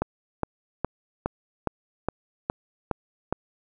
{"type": "click train", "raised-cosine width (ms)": 1, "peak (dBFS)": -10, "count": 9, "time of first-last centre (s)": [0.02, 3.326], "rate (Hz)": 2.42, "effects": []}